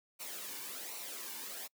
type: noise with flanger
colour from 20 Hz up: white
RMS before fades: -44 dBFS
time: 0.19-1.68 s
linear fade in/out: 20 ms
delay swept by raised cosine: 0.59 to 1.57 ms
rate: 1.3 Hz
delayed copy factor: -0.6
effects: noise-tail reverb RT60 0.1 s tail -26 dB re dry + high-pass 200 Hz 12 dB/octave